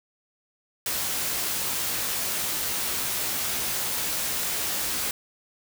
white noise with comb filter, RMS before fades -28 dBFS, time 0.86-5.11 s, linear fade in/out 2 ms, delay 16 ms, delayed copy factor +0.5, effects none

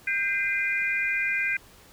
sine tone cluster, 1575 / 2059 / 2425 Hz, G6 / C7 / D#7, +8 / -28 / -45 cents, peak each -28 dBFS, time 0.07-1.57 s, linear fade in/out 5 ms, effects pink hiss -53 dBFS RMS until 1.92 s

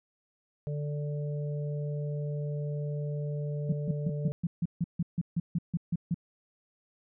harmonic tone, 146.83 Hz, D3, in tune, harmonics 1 / 3 / 4, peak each -31 / -41 / -43 dBFS, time 0.67-4.32 s, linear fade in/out 0 ms
sine tone bursts, 170 Hz, F3, 46 cents flat, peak -25 dBFS, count 14, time 3.69-6.144 s, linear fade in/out 5 ms, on 36 ms, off 150 ms
effects none

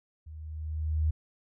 sine tone with level ramp, 77.78 Hz, D#2, in tune, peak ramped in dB -42 to -22 dBFS, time 0.26-1.11 s, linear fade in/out 10 ms, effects none

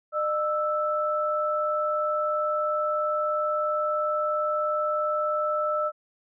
sine tone pair together, 605.9 / 1318.5 Hz, D#5 / E6, -46 / 0 cents, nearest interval octave + minor second, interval 1346 cents, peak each -26 / -26 dBFS, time 0.12-5.92 s, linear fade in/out 50 ms, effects none

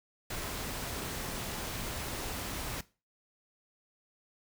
pink noise, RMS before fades -38 dBFS, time 0.3-2.81 s, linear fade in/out 5 ms, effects noise-tail reverb RT60 0.3 s tail -18 dB re dry

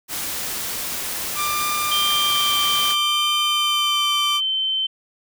white noise, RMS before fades -27 dBFS, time 0.08-2.96 s, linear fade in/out 50 ms
sawtooth tone with vibrato, 1185 Hz, D6, 15 cents sharp, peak -18 dBFS, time 1.35-4.41 s, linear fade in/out 50 ms, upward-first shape sine, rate 0.61 Hz, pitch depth 14 cents each way
sine tone with pitch glide, 3150 to 3087 Hz, G7 to G7, +8 to -27 cents, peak -19 dBFS, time 1.91-4.87 s, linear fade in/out 10 ms, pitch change -35 cents, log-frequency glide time 2.24-3.83 s
effects none

